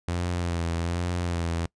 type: tone with vibrato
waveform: sawtooth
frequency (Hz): 86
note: F2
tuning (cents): -26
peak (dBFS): -22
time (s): 0.08-1.66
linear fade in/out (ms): 0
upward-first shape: sine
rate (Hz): 1.2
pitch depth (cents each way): 44
effects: noise-tail reverb RT60 0.1 s tail -25 dB re dry + resampled to 22050 Hz